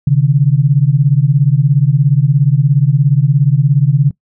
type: beating tone pair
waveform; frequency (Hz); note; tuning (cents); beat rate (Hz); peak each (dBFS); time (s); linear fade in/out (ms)
sine; 132.9 / 149.9; C3 / D3; +27 / +36; 17; -10; 0.07-4.11; 5
effects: noise-tail reverb RT60 0.1 s tail -21 dB re dry